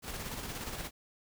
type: noise with tremolo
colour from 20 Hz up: pink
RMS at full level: -39 dBFS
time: 0.02-0.91 s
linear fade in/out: 50 ms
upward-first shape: square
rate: 17 Hz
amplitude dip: 35%
effects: none